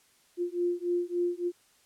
sine beating tone pair, 349.2 / 352.7 Hz, F4 / F4, 0 / +17 cents, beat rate 3.5 Hz, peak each -30 dBFS, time 0.37-1.52 s, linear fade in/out 50 ms, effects white hiss -64 dBFS RMS until 1.85 s + low-pass 11000 Hz 12 dB/octave

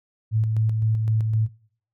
sine tone with tremolo, 110.1 Hz, A2, 2 cents sharp, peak -17 dBFS, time 0.31-1.49 s, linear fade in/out 50 ms, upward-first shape square, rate 3.9 Hz, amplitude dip 30%, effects noise-tail reverb RT60 0.6 s tail -24 dB re dry

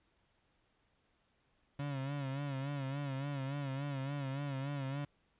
35% pulse tone with vibrato, 138.59 Hz, C#3, in tune, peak -35 dBFS, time 1.79-5.05 s, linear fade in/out 5 ms, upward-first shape sine, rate 3.5 Hz, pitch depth 76 cents each way, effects pink hiss -75 dBFS RMS until 5.39 s + resampled to 8000 Hz

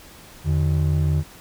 triangle ring-modulated tone, 116.54 Hz, A#2, in tune, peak -12 dBFS, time 0.44-1.24 s, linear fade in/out 50 ms, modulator 32.8 Hz, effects pink hiss -45 dBFS RMS until 1.4 s

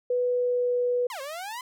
sine tone with pitch glide, 493.9 to 490.8 Hz, B4 to B4, 0 to -11 cents, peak -22 dBFS, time 0.1-1.07 s, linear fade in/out 5 ms, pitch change -11 cents, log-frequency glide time 0.22-0.75 s
sawtooth exponential two-way sweep, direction down then up, 1108.7 to 523.3 to 1034 Hz, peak -30 dBFS, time 1.1-1.61 s, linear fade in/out 2 ms, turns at 1.21 s
effects none

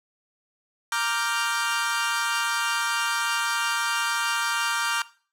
sawtooth chord, G minor seventh, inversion first, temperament equal, 932.3 / 1174.7 / 1396.9 / 1568 Hz, Bb5 / D6 / F6 / G6, 0 / 0 / 0 / 0 cents, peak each -26 / -26 / -25 / -26 dBFS, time 0.92-5.02 s, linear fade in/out 2 ms, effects noise-tail reverb RT60 0.4 s tail -18 dB re dry + low-pass 12000 Hz 12 dB/octave

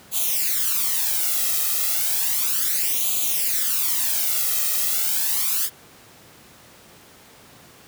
blue noise with flanger, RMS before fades -22 dBFS, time 0.11-5.7 s, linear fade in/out 50 ms, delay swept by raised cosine 0.28 to 1.58 ms, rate 0.33 Hz, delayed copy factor +0.8, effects pink hiss -48 dBFS RMS until 7.87 s + high-pass 100 Hz 12 dB/octave

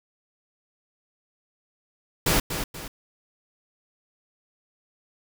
pink noise with echo, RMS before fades -21 dBFS, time 2.26-2.4 s, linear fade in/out 5 ms, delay 240 ms, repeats 2, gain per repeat -8 dB, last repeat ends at 2.88 s, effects none

